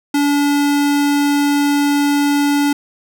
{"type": "tone", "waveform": "square", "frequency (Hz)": 287.4, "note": "D4", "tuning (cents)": -37, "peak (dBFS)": -13, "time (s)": [0.14, 2.73], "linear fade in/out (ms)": 5, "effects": []}